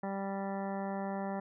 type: harmonic tone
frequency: 196 Hz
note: G3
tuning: in tune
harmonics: 1 / 2 / 3 / 4 / 5 / 6 / 7 / 9 / 10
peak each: -37 / -44 / -41 / -41 / -46 / -54 / -51 / -51 / -58 dBFS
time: 0.03-1.4 s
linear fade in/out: 5 ms
effects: none